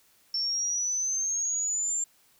sine exponential sweep, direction up, 5400 to 7360 Hz, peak -26 dBFS, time 0.34-2.04 s, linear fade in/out 2 ms, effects white hiss -63 dBFS RMS until 2.39 s

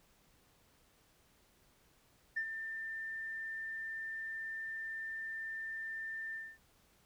sine tone with ADSR envelope, 1791 Hz, A6, 30 cents sharp, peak -31 dBFS, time 2.36-6.58 s, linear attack 13 ms, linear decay 75 ms, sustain -8 dB, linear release 240 ms, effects tanh soft clip ceiling -27 dBFS + pink hiss -69 dBFS RMS until 7.05 s

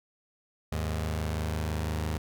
sawtooth tone pair together, 77.78 / 103.75 Hz, D#2 / G#2, 0 / -1 cents, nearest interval perfect fourth, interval 499 cents, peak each -26 / -31 dBFS, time 0.72-2.18 s, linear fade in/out 5 ms, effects none

